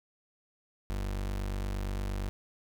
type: tone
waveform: 35% pulse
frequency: 48.59 Hz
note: G1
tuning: 15 cents flat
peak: -30 dBFS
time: 0.9-2.29 s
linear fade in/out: 0 ms
effects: none